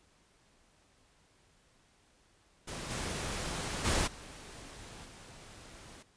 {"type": "noise with level steps", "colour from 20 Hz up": "pink", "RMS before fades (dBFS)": [-41, -37, -30, -49, -52], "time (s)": [2.67, 6.03], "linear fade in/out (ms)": 10, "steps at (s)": [2.89, 3.84, 4.06, 5.04], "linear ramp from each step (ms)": 20, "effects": ["pink hiss -67 dBFS RMS until 6.16 s", "resampled to 22050 Hz"]}